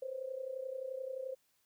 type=tone with amplitude modulation; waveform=sine; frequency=523.3 Hz; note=C5; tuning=in tune; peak=-35 dBFS; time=0.02-1.35 s; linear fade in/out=5 ms; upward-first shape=sine; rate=31.5 Hz; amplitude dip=75%; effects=white hiss -75 dBFS RMS until 1.65 s

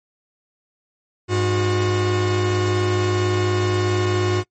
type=tone pair together; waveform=45% pulse; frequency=101.7 / 362.4 Hz; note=G#2 / F#4; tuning=-36 / -36 cents; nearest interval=octave + minor seventh; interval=2200 cents; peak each=-20 dBFS; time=1.28-4.44 s; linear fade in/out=50 ms; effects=noise-tail reverb RT60 0.1 s tail -23 dB re dry + MP3 32 kbps

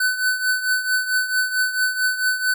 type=tone with tremolo; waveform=square; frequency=1507 Hz; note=F#6; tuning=31 cents sharp; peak=-16 dBFS; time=0-2.54 s; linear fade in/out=5 ms; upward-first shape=triangle; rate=4.5 Hz; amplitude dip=75%; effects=none

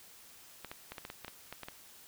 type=clicks; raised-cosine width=0.3 ms; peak=-26 dBFS; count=11; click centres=0.647 / 0.715 / 0.92 / 0.982 / 1.051 / 1.101 / 1.247 / 1.281 / 1.526 / 1.633 / 1.685 s; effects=white hiss -56 dBFS RMS until 2.07 s

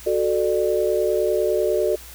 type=chord; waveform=sine; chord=D major; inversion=first; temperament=equal with one note detuned; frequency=370 / 440 / 595.9 Hz; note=F#4 / A4 / D5; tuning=0 / 0 / +25 cents; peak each=-22 dBFS; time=0.06-1.96 s; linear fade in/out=10 ms; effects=added 60 Hz sine -43 dBFS peak until 2.14 s + white hiss -42 dBFS RMS until 2.14 s

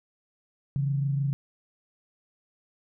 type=tone pair together; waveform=sine; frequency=138.3 / 164.6 Hz; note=C#3 / E3; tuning=-4 / -2 cents; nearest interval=minor third; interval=302 cents; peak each=-24 / -35 dBFS; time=0.76-1.33 s; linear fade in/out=0 ms; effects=none

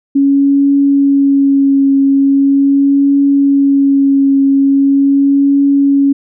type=tone with vibrato; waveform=sine; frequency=277.2 Hz; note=C#4; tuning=in tune; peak=-6 dBFS; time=0.15-6.13 s; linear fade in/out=10 ms; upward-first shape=triangle; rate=0.41 Hz; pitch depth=19 cents each way; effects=none

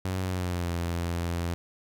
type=tone with pitch glide; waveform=sawtooth; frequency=93.4 to 85.65 Hz; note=F#2 to F2; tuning=+17 to -33 cents; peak=-24 dBFS; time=0.05-1.54 s; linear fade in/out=0 ms; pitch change=-150 cents; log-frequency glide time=0.24-0.71 s; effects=none

